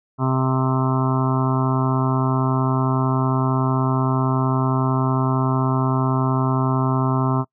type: harmonic tone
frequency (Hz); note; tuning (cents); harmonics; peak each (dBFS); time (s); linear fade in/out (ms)
130.81; C3; 0; 1 / 2 / 3 / 5 / 6 / 7 / 8 / 9 / 10; -19 / -23 / -29 / -30 / -33 / -30 / -28 / -32 / -31; 0.18-7.45; 50
effects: noise-tail reverb RT60 0.1 s tail -24 dB re dry